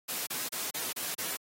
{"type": "noise bursts", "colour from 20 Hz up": "white", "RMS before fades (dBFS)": -35, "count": 6, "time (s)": [0.08, 1.37], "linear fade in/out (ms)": 10, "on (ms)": 190, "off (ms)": 30, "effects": ["high-pass 150 Hz 12 dB/octave", "AAC 48 kbps"]}